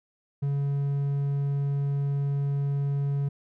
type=tone; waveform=triangle; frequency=140.8 Hz; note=C#3; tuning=27 cents sharp; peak=-22 dBFS; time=0.42-3.29 s; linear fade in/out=10 ms; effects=none